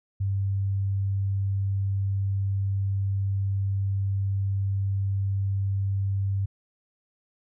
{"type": "tone", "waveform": "sine", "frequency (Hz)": 98.1, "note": "G2", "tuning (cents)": 2, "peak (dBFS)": -23, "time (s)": [0.2, 6.46], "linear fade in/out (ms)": 10, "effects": []}